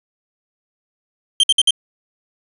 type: tone bursts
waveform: 45% pulse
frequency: 3145 Hz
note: G7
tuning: 5 cents sharp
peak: -9 dBFS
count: 4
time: 1.4-1.707 s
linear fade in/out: 2 ms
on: 34 ms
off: 57 ms
effects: resampled to 24000 Hz